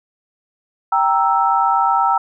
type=chord; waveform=sine; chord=E diminished; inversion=first; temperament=equal; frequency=784 / 932.3 / 1318.5 Hz; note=G5 / Bb5 / E6; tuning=0 / 0 / 0 cents; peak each=-17 dBFS; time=0.92-2.18 s; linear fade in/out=5 ms; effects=none